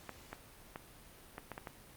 clicks, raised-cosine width 0.5 ms, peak -27 dBFS, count 7, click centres 0.093 / 0.33 / 0.759 / 1.381 / 1.517 / 1.579 / 1.672 s, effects pink hiss -57 dBFS RMS until 1.96 s + Opus 48 kbps

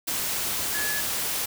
sine tone in noise, 1700 Hz, G#6, 40 cents sharp, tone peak -29 dBFS, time 0.74-1.01 s, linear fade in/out 10 ms, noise white, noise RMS -28 dBFS, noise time 0.07-1.46 s, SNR -4 dB, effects none

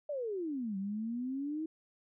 sine exponential two-way sweep, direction down then up, 610 to 190 to 322.9 Hz, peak -34 dBFS, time 0.09-1.66 s, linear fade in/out 5 ms, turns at 0.77 s, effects none

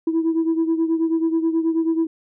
sine beating tone pair, 325 / 334.3 Hz, E4 / E4, -24 / +24 cents, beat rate 9.3 Hz, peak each -17 / -22 dBFS, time 0.07-2.07 s, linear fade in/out 5 ms, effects tanh soft clip ceiling -13 dBFS

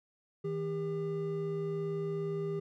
triangle tone pair together, 159.4 / 400.8 Hz, D#3 / G4, +42 / +38 cents, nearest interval octave + major third, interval 1596 cents, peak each -35 / -32 dBFS, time 0.44-2.6 s, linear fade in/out 10 ms, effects none

